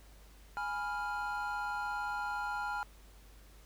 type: chord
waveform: triangle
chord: F diminished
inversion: first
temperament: equal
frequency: 830.6 / 987.8 / 1396.9 Hz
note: Ab5 / Cb6 / F6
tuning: 0 / 0 / 0 cents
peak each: -36 / -40 / -36 dBFS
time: 0.57-2.83 s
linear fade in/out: 0 ms
effects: added 50 Hz sine -55 dBFS peak until 3.65 s + pink hiss -62 dBFS RMS until 3.65 s